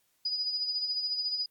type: tone with tremolo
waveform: sine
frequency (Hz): 4942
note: D#8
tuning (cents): -13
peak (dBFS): -27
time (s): 0.25-1.46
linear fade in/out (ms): 5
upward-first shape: sine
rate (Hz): 14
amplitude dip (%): 50
effects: white hiss -72 dBFS RMS until 1.5 s + Opus 48 kbps